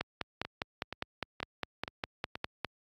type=two click trains; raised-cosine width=0.3 ms; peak=-16 / -21 dBFS; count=14 / 5; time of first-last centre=0.01-2.647 / 0.45-2.355 s; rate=4.93 / 2.1 Hz; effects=high-pass 60 Hz 12 dB/octave + Opus 48 kbps